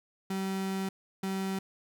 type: tone bursts at uneven times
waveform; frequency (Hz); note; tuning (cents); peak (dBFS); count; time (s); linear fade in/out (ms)
35% pulse; 192; G3; -36; -29; 2; 0.3-0.89 / 1.23-1.59; 5
effects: none